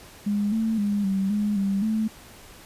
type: tone with pitch steps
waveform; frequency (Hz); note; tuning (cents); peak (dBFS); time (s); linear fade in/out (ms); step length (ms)
sine; 205.3 / 222.8 / 204.4 / 193.5 / 208.2 / 196.6 / 218.9; G#3 / A3 / G#3 / G3 / G#3 / G3 / A3; -20 / +22 / -27 / -22 / +5 / +5 / -9; -21; 0.26-2.08; 10; 260
effects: pink hiss -47 dBFS RMS until 2.65 s + resampled to 32000 Hz